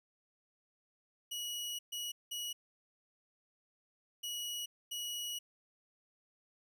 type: tone bursts at uneven times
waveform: sawtooth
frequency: 2916 Hz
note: F#7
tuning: 26 cents flat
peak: -35 dBFS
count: 5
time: 1.31-1.79 / 1.92-2.12 / 2.31-2.53 / 4.23-4.66 / 4.91-5.39 s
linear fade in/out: 10 ms
effects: none